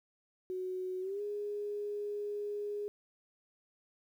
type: tone with pitch glide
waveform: sine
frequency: 370 to 412.9 Hz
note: F#4 to G#4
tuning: 0 to -10 cents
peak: -35 dBFS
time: 0.5-2.88 s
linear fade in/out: 0 ms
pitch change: +190 cents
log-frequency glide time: 1.01-1.21 s
effects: 11-bit